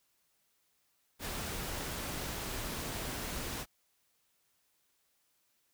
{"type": "noise", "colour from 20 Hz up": "pink", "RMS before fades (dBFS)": -39, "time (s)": [1.19, 3.66], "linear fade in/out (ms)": 50, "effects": ["white hiss -75 dBFS RMS until 5.73 s"]}